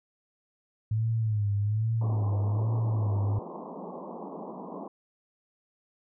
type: tone with vibrato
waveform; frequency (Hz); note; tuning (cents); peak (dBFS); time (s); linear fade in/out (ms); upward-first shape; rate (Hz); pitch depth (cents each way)
sine; 107.3; A2; -43; -24; 0.91-3.39; 5; sine; 1.2; 99
type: band-pass noise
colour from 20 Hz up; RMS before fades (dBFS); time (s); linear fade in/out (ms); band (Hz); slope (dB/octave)
pink; -40; 2.01-4.88; 5; 170 to 1100; 96
effects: none